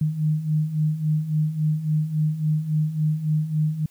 sine beating tone pair, 151.6 / 155.2 Hz, D#3 / D#3, -45 / -4 cents, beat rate 3.6 Hz, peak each -26 / -21 dBFS, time 0.01-3.86 s, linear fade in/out 5 ms, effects white hiss -59 dBFS RMS until 3.9 s

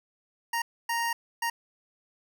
25% pulse tone bursts at uneven times, 932.3 Hz, A#5, in tune, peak -23 dBFS, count 3, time 0.53-0.62 / 0.89-1.13 / 1.42-1.5 s, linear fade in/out 5 ms, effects none

